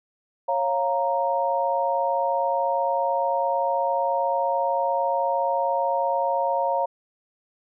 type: chord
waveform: sine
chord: Bb minor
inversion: first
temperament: equal with one note detuned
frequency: 549.6 / 698.5 / 932.3 Hz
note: Db5 / F5 / Bb5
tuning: -15 / 0 / 0 cents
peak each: -25 / -26 / -24 dBFS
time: 0.48-6.86 s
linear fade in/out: 10 ms
effects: none